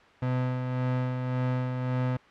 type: tone with tremolo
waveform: 35% pulse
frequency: 126.8 Hz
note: B2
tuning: 46 cents sharp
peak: -23 dBFS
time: 0.22-2.17 s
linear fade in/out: 5 ms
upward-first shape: sine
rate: 1.8 Hz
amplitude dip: 40%
effects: white hiss -54 dBFS RMS until 2.3 s + low-pass 2000 Hz 12 dB/octave